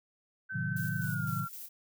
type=tone with pitch glide; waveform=sine; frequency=1536 to 1368.4 Hz; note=G6 to F6; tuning=-36 to -36 cents; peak=-36 dBFS; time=0.49-1.49 s; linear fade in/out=20 ms; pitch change=-200 cents; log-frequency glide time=0.97-1.33 s
type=chord; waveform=sine; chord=A diminished seventh; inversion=none; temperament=equal; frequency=110 / 130.81 / 155.56 / 185 Hz; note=A2 / C3 / Eb3 / Gb3; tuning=0 / 0 / 0 / 0 cents; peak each=-38 / -37 / -36 / -38 dBFS; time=0.52-1.47 s; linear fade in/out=50 ms
type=noise with tremolo; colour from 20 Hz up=violet; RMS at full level=-44 dBFS; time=0.76-1.69 s; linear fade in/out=10 ms; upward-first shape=square; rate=3.9 Hz; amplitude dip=45%
effects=none